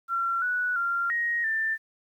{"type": "tone with pitch steps", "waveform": "sine", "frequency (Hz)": [1365, 1475, 1385, 1879, 1781], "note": ["F6", "F#6", "F6", "A#6", "A6"], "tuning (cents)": [-40, -6, -15, 13, 21], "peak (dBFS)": -24, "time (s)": [0.08, 1.78], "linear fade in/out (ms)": 50, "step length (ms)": 340, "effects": ["10-bit"]}